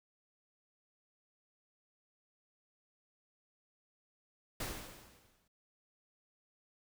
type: noise with exponential decay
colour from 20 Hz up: pink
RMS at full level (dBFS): -38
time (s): 4.6-5.48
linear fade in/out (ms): 5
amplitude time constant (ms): 190
effects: none